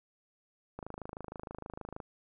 click train, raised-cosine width 1 ms, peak -27 dBFS, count 33, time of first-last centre 0.79-2.002 s, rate 26.4 Hz, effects none

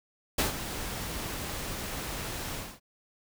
pink noise with ADSR envelope, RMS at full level -25 dBFS, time 0.38-2.8 s, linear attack 8 ms, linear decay 130 ms, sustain -11 dB, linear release 260 ms, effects none

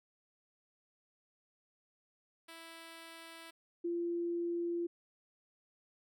5% pulse / sine tone pair in turn, 329.6 / 343.3 Hz, E4 / F4, 0 / -30 cents, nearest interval minor second, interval 70 cents, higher second, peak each -38 / -33 dBFS, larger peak second, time 2.48-3.51 / 3.84-4.87 s, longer neither, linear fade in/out 10 ms, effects none

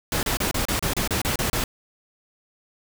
pink noise bursts, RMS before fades -24 dBFS, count 11, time 0.12-1.64 s, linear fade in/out 2 ms, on 110 ms, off 31 ms, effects none

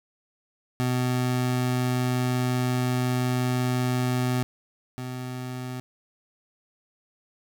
25% pulse tone pair in turn, 125.6 / 126.55 Hz, B2 / B2, +30 / +43 cents, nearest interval unison, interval 13 cents, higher second, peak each -19 / -28 dBFS, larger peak first, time 0.8-4.43 / 4.98-5.8 s, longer first, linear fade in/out 0 ms, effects none

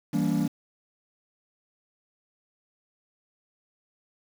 triangle chord, E half-diminished seventh, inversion none, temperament equal with one note detuned, 164.81 / 196 / 233.1 / 286.1 Hz, E3 / G3 / Bb3 / D4, 0 / 0 / 0 / -45 cents, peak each -26 dBFS, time 0.13-0.48 s, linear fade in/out 10 ms, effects tanh soft clip ceiling -12 dBFS + 7-bit

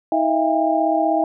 sine tone cluster, 319.5 / 645 / 681 / 805 Hz, D#4 / E5 / F5 / G5, +46 / -38 / -44 / +46 cents, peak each -21 dBFS, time 0.12-1.24 s, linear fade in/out 2 ms, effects none

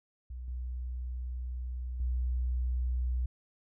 sine tone with level steps, 62 Hz, B1, 7 cents sharp, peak -38 / -34 / -28 dBFS, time 0.3-3.26 s, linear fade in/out 5 ms, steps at 0.48 / 2 s, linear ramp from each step 2 ms, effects none

